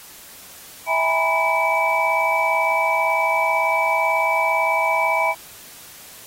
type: tone cluster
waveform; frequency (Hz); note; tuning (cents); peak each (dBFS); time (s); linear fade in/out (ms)
sine; 652 / 819 / 934 / 992 / 2300; E5 / G#5 / A#5 / B5 / D7; -19 / -24 / +3 / +7 / -37; -23 / -24 / -27 / -22 / -21; 0.86-5.35; 50
effects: white hiss -42 dBFS RMS until 6.26 s + AAC 48 kbps